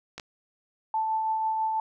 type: clicks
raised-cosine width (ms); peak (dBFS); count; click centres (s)
0.2; -20; 2; 0.18 / 0.198
type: tone with tremolo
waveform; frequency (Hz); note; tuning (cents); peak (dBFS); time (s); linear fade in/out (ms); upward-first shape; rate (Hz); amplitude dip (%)
sine; 880; A5; 0; -23; 0.94-1.8; 2; triangle; 6.1; 30
effects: none